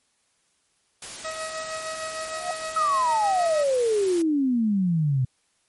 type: noise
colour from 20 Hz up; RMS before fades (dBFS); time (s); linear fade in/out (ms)
white; -37; 1.02-4.22; 2
type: tone with tremolo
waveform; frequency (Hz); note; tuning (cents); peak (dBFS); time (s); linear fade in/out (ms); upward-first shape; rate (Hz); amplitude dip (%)
20% pulse; 637; D#5; +41; -24; 1.24-3.64; 10; sine; 6.5; 45
type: tone with exponential growth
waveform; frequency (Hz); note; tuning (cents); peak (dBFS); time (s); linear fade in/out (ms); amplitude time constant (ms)
sine; 709; F5; +26; -23; 2.27-2.51; 2; 52
type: exponential sweep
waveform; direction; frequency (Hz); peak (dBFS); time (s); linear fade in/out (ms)
sine; down; 1301 to 125; -19; 2.76-5.25; 5
effects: white hiss -68 dBFS RMS until 5.68 s + MP3 48 kbps